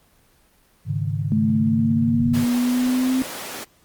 sine chord, Ab suspended fourth, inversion none, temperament equal, 103.83 / 138.59 / 155.56 Hz, Ab2 / Db3 / Eb3, 0 / 0 / 0 cents, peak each -25 / -26 / -26 dBFS, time 0.85-2.46 s, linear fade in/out 50 ms
sine linear sweep, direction up, 213.6 to 260.5 Hz, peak -17 dBFS, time 1.32-3.22 s, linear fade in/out 0 ms
pink high-pass noise, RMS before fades -33 dBFS, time 2.33-3.65 s, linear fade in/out 20 ms, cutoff 290 Hz, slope 12 dB/octave
effects pink hiss -58 dBFS RMS until 3.84 s + Opus 24 kbps

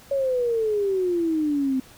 sine exponential sweep, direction down, 562 to 257.2 Hz, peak -20 dBFS, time 0.11-1.8 s, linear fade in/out 5 ms, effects pink hiss -49 dBFS RMS until 1.97 s

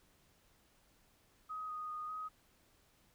sine tone with pitch steps, 1260 / 1241 / 1234 / 1259 Hz, D#6 / D#6 / D#6 / D#6, +21 / -5 / -15 / +20 cents, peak -40 dBFS, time 1.49-2.29 s, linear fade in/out 20 ms, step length 200 ms, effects pink hiss -70 dBFS RMS until 3.14 s

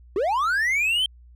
triangle linear sweep, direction up, 349.2 to 3175 Hz, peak -18 dBFS, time 0.16-1.06 s, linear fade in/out 2 ms, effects added 60 Hz sine -46 dBFS peak until 1.35 s

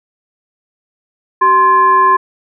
sine tone with frequency modulation, 1046.5 Hz, C6, in tune, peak -6 dBFS, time 1.41-2.17 s, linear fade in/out 10 ms, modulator 666 Hz, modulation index 0.47, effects none

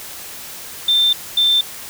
triangle tone pair in turn, 3577 / 3564 Hz, A7 / A7, +28 / +22 cents, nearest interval unison, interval 6 cents, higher first, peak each -8 dBFS, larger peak neither, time 0.88-1.13 / 1.37-1.61 s, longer first, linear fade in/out 5 ms, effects tanh soft clip ceiling -9 dBFS + white hiss -33 dBFS RMS until 1.89 s

